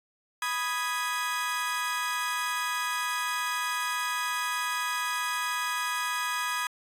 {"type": "chord", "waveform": "30% pulse", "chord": "G# minor", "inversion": "first", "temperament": "equal", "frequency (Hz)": [987.8, 1244.5, 1661.2], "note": ["B5", "D#6", "G#6"], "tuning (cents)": [0, 0, 0], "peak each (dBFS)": -30, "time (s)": [0.42, 6.67], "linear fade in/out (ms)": 2, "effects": ["resampled to 32000 Hz"]}